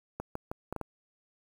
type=clicks; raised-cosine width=1 ms; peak=-21 dBFS; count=6; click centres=0.2 / 0.354 / 0.515 / 0.726 / 0.763 / 0.813 s; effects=8-bit